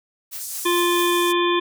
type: noise with tremolo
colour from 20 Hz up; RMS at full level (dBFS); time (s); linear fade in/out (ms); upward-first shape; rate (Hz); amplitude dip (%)
blue; -31; 0.31-1.17; 20; triangle; 4.7; 85
type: band-pass noise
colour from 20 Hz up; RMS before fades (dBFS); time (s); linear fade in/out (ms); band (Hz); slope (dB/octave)
white; -32; 0.39-1.33; 20; 5600 to 13000; 24
type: harmonic tone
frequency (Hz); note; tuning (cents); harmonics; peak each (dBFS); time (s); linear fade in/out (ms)
349.2; F4; 0; 1 / 3 / 5 / 7 / 9 / 10; -19 / -22 / -29 / -29 / -32 / -27; 0.65-1.6; 10
effects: none